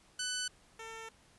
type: tone pair in turn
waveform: 10% pulse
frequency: 1500 / 449.3 Hz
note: F#6 / A4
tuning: +23 / +36 cents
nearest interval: octave + major sixth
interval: 2087 cents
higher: first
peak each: -26 / -36 dBFS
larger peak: first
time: 0.19-0.48 / 0.79-1.09 s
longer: second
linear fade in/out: 5 ms
effects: pink hiss -64 dBFS RMS until 1.38 s + resampled to 24000 Hz